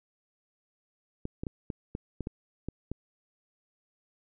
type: clicks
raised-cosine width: 3 ms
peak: -21 dBFS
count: 9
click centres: 1.254 / 1.435 / 1.468 / 1.702 / 1.951 / 2.207 / 2.271 / 2.686 / 2.916 s
effects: none